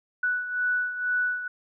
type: beating tone pair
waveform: sine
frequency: 1480 / 1482.1 Hz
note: F#6 / F#6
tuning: 0 / +2 cents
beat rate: 2.1 Hz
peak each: -25 / -31 dBFS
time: 0.23-1.48 s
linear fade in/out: 5 ms
effects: none